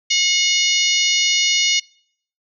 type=harmonic tone with a mistuned harmonic; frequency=724 Hz; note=F#5; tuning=38 cents flat; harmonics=3 / 4 / 5 / 6 / 7 / 8 / 9; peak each=-21 / -20 / -23 / -23 / -24 / -22 / -25 dBFS; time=0.1-1.8 s; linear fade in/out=10 ms; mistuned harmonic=9; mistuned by=+21 cents; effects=noise-tail reverb RT60 0.6 s tail -24 dB re dry